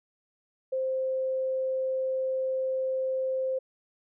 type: tone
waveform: sine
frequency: 523.3 Hz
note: C5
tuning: in tune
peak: -26 dBFS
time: 0.72-3.59 s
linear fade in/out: 10 ms
effects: none